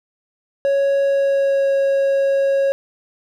triangle tone with pitch glide, 554.4 to 549 Hz, C#5 to C#5, 0 to -17 cents, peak -12 dBFS, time 0.65-2.72 s, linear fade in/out 0 ms, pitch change -17 cents, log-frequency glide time 1.02-1.72 s, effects none

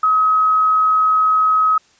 sine tone, 1273 Hz, D#6, 39 cents sharp, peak -11 dBFS, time 0.03-1.78 s, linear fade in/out 5 ms, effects white hiss -54 dBFS RMS until 1.99 s + resampled to 16000 Hz

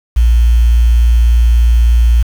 sine tone with quantisation, 58.27 Hz, A#1, in tune, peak -5 dBFS, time 0.16-2.23 s, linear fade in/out 10 ms, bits 5, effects none

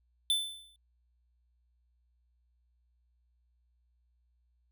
square tone with exponential decay, 3524 Hz, A7, 2 cents sharp, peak -24 dBFS, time 0.3-0.76 s, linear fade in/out 1 ms, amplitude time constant 100 ms, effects added 60 Hz sine -69 dBFS peak until 4.71 s

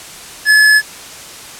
square tone with amplitude modulation, 1713 Hz, A6, 47 cents flat, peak -5 dBFS, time 0.45-0.82 s, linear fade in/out 50 ms, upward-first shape sine, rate 58.2 Hz, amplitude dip 25%, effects white hiss -32 dBFS RMS until 1.59 s + low-pass 10000 Hz 12 dB/octave

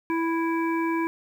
harmonic tone, 330 Hz, E4, 2 cents sharp, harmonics 1 / 3 / 5 / 7, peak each -24 / -29 / -36 / -35 dBFS, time 0.1-1.07 s, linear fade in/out 0 ms, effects 9-bit

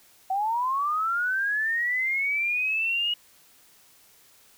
sine linear sweep, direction up, 747 to 2900 Hz, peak -23 dBFS, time 0.3-3.14 s, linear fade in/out 5 ms, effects white hiss -57 dBFS RMS until 4.57 s

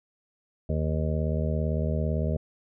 harmonic tone, 77.8 Hz, D#2, in tune, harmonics 1 / 2 / 3 / 5 / 6 / 7 / 8, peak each -27 / -29 / -34 / -38 / -37 / -38 / -36 dBFS, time 0.69-2.37 s, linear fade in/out 5 ms, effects none

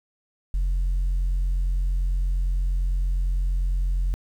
sine tone, 44.37 Hz, F1, 28 cents sharp, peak -18 dBFS, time 0.54-4.14 s, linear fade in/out 0 ms, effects tanh soft clip ceiling -19 dBFS + 9-bit

